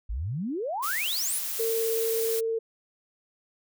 sine exponential sweep, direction up, 47.41 to 11550 Hz, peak -28 dBFS, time 0.09-1.39 s, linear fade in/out 10 ms
blue noise, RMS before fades -32 dBFS, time 0.82-2.41 s, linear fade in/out 20 ms
sine tone with vibrato, 452 Hz, A4, 47 cents sharp, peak -25 dBFS, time 1.59-2.59 s, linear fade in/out 10 ms, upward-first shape sine, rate 19 Hz, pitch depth 11 cents each way
effects none

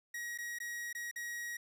45% pulse tone with dropouts, 1900 Hz, A#6, 33 cents sharp, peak -39 dBFS, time 0.14-1.57 s, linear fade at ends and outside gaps 5 ms, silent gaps 0.377-0.385 / 0.587-0.601 / 0.929-0.949 / 1.113-1.159 s, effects none

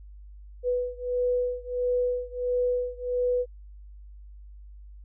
sine beating tone pair, 493.9 / 495.4 Hz, B4 / B4, 0 / +5 cents, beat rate 1.5 Hz, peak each -27 / -28 dBFS, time 0.63-3.46 s, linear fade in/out 50 ms, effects added 50 Hz sine -43 dBFS peak until 5.04 s

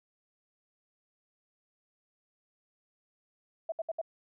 sine tone bursts, 654 Hz, E5, 14 cents flat, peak -30 dBFS, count 4, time 3.69-4.015 s, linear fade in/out 5 ms, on 31 ms, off 67 ms, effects none

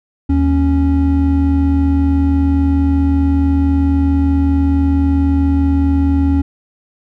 triangle tone pair together, 77.78 / 277 Hz, D#2 / C#4, 0 / -1 cents, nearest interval octave + minor seventh, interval 2199 cents, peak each -11 dBFS, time 0.29-6.42 s, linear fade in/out 10 ms, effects none

